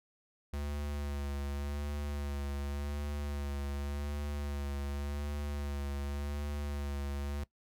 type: tone with vibrato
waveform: square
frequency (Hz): 71.7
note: D2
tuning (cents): -41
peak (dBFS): -36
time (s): 0.53-7.44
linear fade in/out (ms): 5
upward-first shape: sine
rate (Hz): 0.88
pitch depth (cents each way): 29
effects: noise-tail reverb RT60 0.1 s tail -19 dB re dry